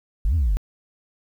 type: exponential two-way sweep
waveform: sine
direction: up then down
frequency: 41.2 to 87.31 to 41.2 Hz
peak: -15 dBFS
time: 0.25-0.57 s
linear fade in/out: 0 ms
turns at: 0.35 s
effects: tanh soft clip ceiling -15 dBFS + 9-bit